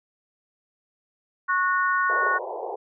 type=harmonic tone; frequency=366.8 Hz; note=F#4; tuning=15 cents flat; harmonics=3 / 4 / 5; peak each=-23 / -23 / -30 dBFS; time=1.48-2.39 s; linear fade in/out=20 ms
type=band-pass noise; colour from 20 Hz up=pink; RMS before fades=-32 dBFS; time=2.09-2.76 s; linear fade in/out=10 ms; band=370 to 980 Hz; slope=96 dB/octave
effects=none